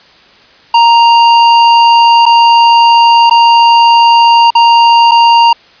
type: tone with dropouts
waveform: square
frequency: 932.3 Hz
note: A#5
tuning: in tune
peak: -3 dBFS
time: 0.74-5.53 s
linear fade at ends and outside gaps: 5 ms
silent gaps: 2.256-2.262 / 3.298-3.309 / 4.505-4.551 / 5.112-5.116 s
effects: white hiss -41 dBFS RMS until 5.8 s + resampled to 11025 Hz